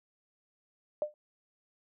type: tone with exponential decay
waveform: sine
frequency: 600 Hz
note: D5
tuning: 37 cents sharp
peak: -24 dBFS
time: 1.02-1.14 s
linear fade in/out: 1 ms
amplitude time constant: 25 ms
effects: none